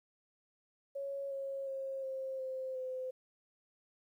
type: tone with pitch steps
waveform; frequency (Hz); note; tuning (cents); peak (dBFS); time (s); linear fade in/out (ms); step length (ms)
sine; 554.4 / 546.1 / 538 / 530 / 522.1 / 514.3; C#5 / C#5 / C5 / C5 / C5 / C5; 0 / -26 / +48 / +22 / -4 / -30; -37; 0.95-3.11; 10; 360
effects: 12-bit